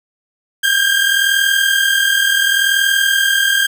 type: tone pair together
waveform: 30% pulse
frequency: 1581 / 1621.7 Hz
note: G6 / G#6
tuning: +14 / -42 cents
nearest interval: unison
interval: 44 cents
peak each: -12 dBFS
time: 0.63-3.67 s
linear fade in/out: 10 ms
effects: none